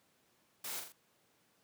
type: noise with echo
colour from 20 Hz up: white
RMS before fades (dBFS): -42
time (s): 0.64-0.8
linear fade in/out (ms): 5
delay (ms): 41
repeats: 3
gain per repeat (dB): -5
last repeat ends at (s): 0.923
effects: pink hiss -72 dBFS RMS until 1.63 s + high-pass 150 Hz 12 dB/octave